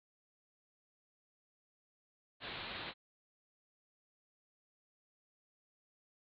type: low-pass noise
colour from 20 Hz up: white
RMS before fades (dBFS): -45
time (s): 2.4-2.94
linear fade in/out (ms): 50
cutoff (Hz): 4200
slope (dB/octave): 96
effects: none